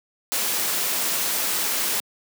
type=noise; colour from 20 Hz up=white; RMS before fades=-24 dBFS; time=0.32-2 s; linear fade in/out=0 ms; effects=high-pass 200 Hz 12 dB/octave